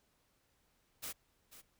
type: noise with echo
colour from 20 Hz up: white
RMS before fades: -43 dBFS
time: 1.02-1.13 s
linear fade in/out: 20 ms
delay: 490 ms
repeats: 1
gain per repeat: -13 dB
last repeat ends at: 1.62 s
effects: pink hiss -75 dBFS RMS until 1.79 s